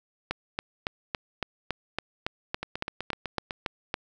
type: two click trains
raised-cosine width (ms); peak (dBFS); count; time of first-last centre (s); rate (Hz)
0.3; -16 / -12; 8 / 14; 2.63-3.508 / 0.31-3.941; 7.97 / 3.58
effects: none